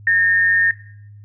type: tone pair together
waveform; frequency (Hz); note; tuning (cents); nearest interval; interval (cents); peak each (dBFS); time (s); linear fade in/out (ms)
sine; 1641.8 / 1827; G#6 / A#6; -20 / -35; major second; 185; -23 / -12; 0.07-0.71; 2
effects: noise-tail reverb RT60 0.7 s tail -18 dB re dry + added 103 Hz sine -38 dBFS peak until 1.24 s